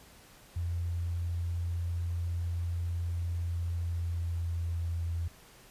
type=tone with pitch glide; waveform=sine; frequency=85.9 to 84.18 Hz; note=F2 to E2; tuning=-28 to +37 cents; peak=-30 dBFS; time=0.56-5.28 s; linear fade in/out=5 ms; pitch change=-35 cents; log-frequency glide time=3.18-5.15 s; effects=pink hiss -56 dBFS RMS until 5.7 s + resampled to 32000 Hz